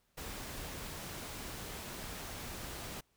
pink noise, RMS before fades -44 dBFS, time 0.17-3.01 s, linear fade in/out 10 ms, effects pink hiss -75 dBFS RMS until 3.16 s

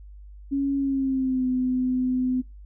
sine tone with pitch glide, 277.2 to 254.2 Hz, C#4 to C4, 0 to -50 cents, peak -21 dBFS, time 0.51-2.42 s, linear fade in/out 20 ms, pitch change -150 cents, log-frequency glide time 0.77-1.47 s, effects noise-tail reverb RT60 0.2 s tail -20 dB re dry + added 50 Hz sine -41 dBFS peak until 2.65 s

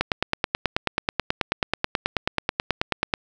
click train, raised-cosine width 0.3 ms, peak -4 dBFS, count 30, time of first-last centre 0.01-3.138 s, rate 9.27 Hz, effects none

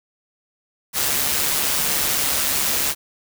white noise with amplitude modulation, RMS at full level -19 dBFS, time 0.93-2.95 s, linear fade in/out 50 ms, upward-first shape sine, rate 143 Hz, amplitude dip 40%, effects none

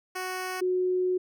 10% pulse / sine tone pair in turn, 370 / 366.2 Hz, F#4 / F#4, 0 / -18 cents, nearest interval unison, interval 18 cents, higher first, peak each -23 dBFS, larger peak neither, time 0.15-0.61 / 0.61-1.18 s, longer second, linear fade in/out 10 ms, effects none

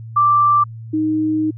sine tone pair in turn, 1174.7 / 311.1 Hz, D6 / D#4, 0 / 0 cents, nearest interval octave + major seventh, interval 2300 cents, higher first, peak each -10 / -15 dBFS, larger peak first, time 0.16-0.64 / 0.93-1.51 s, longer second, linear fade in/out 10 ms, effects added 113 Hz sine -30 dBFS peak until 1.57 s

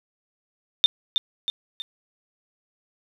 sine tone with echo, 3600 Hz, A7, 39 cents sharp, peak -11 dBFS, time 0.84-0.86 s, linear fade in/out 0 ms, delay 320 ms, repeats 3, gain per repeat -6 dB, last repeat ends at 1.82 s, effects 8-bit

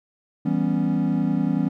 triangle chord, C# half-diminished seventh, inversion first, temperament equal, 164.81 / 196 / 246.9 / 277.2 Hz, E3 / G3 / B3 / C#4, 0 / 0 / 0 / 0 cents, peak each -23 dBFS, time 0.45-1.69 s, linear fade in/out 10 ms, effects none

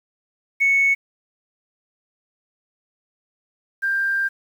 sine tone pair in turn, 2212 / 1587.5 Hz, C#7 / G6, -4 / +21 cents, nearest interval tritone, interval 575 cents, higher first, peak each -13 / -18 dBFS, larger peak first, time 0.6-0.95 / 3.82-4.29 s, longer second, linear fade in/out 20 ms, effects tanh soft clip ceiling -10 dBFS + 8-bit

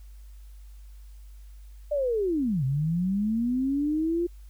sine linear two-way sweep, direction down then up, 604 to 127.7 to 351.4 Hz, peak -23 dBFS, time 1.91-4.27 s, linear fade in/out 10 ms, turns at 2.64 s, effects added 50 Hz sine -43 dBFS peak until 4.49 s + white hiss -64 dBFS RMS until 4.49 s

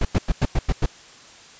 brown noise bursts, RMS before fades -18 dBFS, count 7, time 0.01-0.86 s, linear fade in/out 5 ms, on 40 ms, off 95 ms, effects white hiss -46 dBFS RMS until 1.59 s + resampled to 16000 Hz

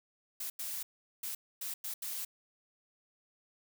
blue noise bursts at uneven times, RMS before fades -39 dBFS, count 6, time 0.4-0.5 / 0.59-0.83 / 1.23-1.35 / 1.61-1.74 / 1.84-1.94 / 2.02-2.25 s, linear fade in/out 5 ms, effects none

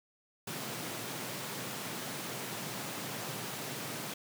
pink high-pass noise, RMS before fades -40 dBFS, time 0.47-4.14 s, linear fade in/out 5 ms, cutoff 110 Hz, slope 96 dB/octave, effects none

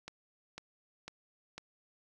click train, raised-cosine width 0.2 ms, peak -26 dBFS, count 4, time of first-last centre 0.08-1.58 s, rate 2 Hz, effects none

